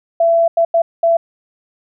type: tone bursts at uneven times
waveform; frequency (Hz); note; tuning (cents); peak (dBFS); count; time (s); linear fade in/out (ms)
sine; 670; E5; +28; -9; 4; 0.2-0.48 / 0.57-0.65 / 0.74-0.82 / 1.03-1.17; 5
effects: none